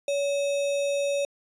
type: tone with sample-and-hold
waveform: sine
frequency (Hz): 566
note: C#5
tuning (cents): +36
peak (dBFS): -23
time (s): 0.08-1.25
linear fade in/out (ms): 2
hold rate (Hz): 3150
effects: resampled to 22050 Hz